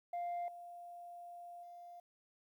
sine tone with level steps, 698.5 Hz, F5, in tune, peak -35 / -48 / -50 dBFS, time 0.13-2 s, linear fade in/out 5 ms, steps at 0.48 / 1.63 s, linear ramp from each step 2 ms, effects tanh soft clip ceiling -36 dBFS + 12-bit

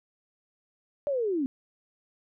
sine linear sweep, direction down, 592 to 251.7 Hz, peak -25 dBFS, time 1.07-1.46 s, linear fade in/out 0 ms, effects none

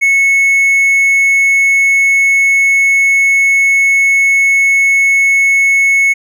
triangle tone, 2200 Hz, C#7, 14 cents flat, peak -5 dBFS, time 0.01-6.14 s, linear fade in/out 20 ms, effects none

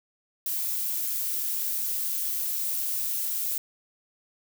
violet noise, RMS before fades -29 dBFS, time 0.46-3.58 s, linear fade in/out 2 ms, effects none

